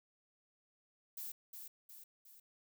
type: noise with echo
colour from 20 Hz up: violet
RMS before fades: -45 dBFS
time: 1.17-1.32 s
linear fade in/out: 5 ms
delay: 360 ms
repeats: 3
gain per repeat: -5 dB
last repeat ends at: 2.4 s
effects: none